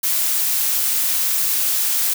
blue noise, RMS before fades -19 dBFS, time 0.03-2.14 s, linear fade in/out 10 ms, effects none

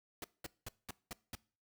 pink noise bursts, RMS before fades -44 dBFS, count 6, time 0.22-1.352 s, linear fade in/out 2 ms, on 22 ms, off 200 ms, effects noise-tail reverb RT60 0.4 s tail -22 dB re dry

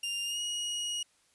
sawtooth tone with pitch glide, 2800 to 2889 Hz, F7 to F#7, +4 to -42 cents, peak -29 dBFS, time 0.03-1.03 s, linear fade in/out 5 ms, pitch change +54 cents, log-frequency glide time 0.24-0.4 s, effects white hiss -68 dBFS RMS until 1.34 s + resampled to 24000 Hz

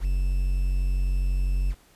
triangle tone with quantisation, 46.11 Hz, F#1, 5 cents flat, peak -19 dBFS, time 0-1.75 s, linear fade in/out 50 ms, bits 8, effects pink hiss -58 dBFS RMS until 1.95 s + resampled to 32000 Hz

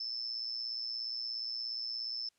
sine tone with amplitude modulation, 5274 Hz, E8, in tune, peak -32 dBFS, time 0-2.29 s, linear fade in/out 5 ms, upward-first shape sine, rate 117 Hz, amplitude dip 70%, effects white hiss -75 dBFS RMS until 2.38 s + low-pass 8000 Hz 12 dB/octave

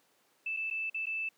sine tone with dropouts, 2637 Hz, E7, in tune, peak -32 dBFS, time 0.46-1.29 s, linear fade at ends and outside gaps 5 ms, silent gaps 0.566-0.57 / 0.702-0.709 / 0.899-0.944 / 1.058-1.067 s, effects pink hiss -69 dBFS RMS until 1.37 s + high-pass 300 Hz 12 dB/octave

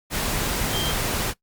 sine tone in noise, 3173 Hz, G7, 20 cents sharp, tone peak -26 dBFS, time 0.71-0.95 s, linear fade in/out 50 ms, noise pink, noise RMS -25 dBFS, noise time 0.1-1.34 s, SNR -4 dB, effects noise-tail reverb RT60 0.1 s tail -20 dB re dry + Opus 48 kbps

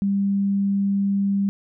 sine tone, 198.4 Hz, G3, 21 cents sharp, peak -18 dBFS, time 0.02-1.49 s, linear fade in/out 0 ms, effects none

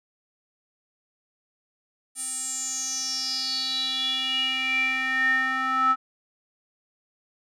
square tone with band-pass filter sweep, 261.6 Hz, C4, in tune, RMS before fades -26 dBFS, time 2.15-5.96 s, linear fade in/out 50 ms, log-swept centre 9100 to 1300 Hz, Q 9.1, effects none

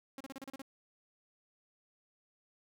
sawtooth tone bursts, 270 Hz, C#4, 45 cents flat, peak -39 dBFS, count 8, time 0.18-0.618 s, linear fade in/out 2 ms, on 25 ms, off 34 ms, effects none

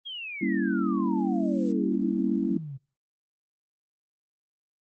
sine exponential sweep, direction down, 3322 to 130.81 Hz, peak -34 dBFS, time 0.05-2.78 s, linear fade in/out 20 ms
sine chord, G diminished seventh, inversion none, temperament equal, 196 / 233.1 / 277.2 / 329.6 Hz, G3 / Bb3 / Db4 / Fb4, 0 / 0 / 0 / 0 cents, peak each -29 dBFS, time 0.41-2.58 s, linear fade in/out 10 ms
blue noise with exponential growth, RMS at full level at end -47 dBFS, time 0.61-1.72 s, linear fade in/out 1 ms, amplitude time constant 240 ms
effects noise-tail reverb RT60 0.3 s tail -23 dB re dry + Opus 24 kbps

